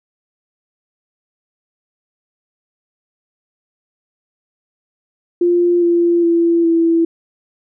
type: tone with pitch steps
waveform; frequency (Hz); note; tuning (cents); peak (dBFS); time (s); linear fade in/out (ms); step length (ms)
sine; 349.2 / 343.4 / 337.7 / 332.1; F4 / F4 / E4 / E4; 0 / -29 / +42 / +13; -10; 5.41-7.05; 5; 410
effects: none